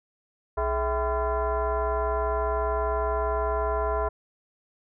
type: tone with frequency modulation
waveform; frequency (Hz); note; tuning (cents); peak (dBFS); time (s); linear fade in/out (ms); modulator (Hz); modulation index
sine; 296.1; D4; +14; -23; 0.57-4.09; 10; 359; 2.5
effects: none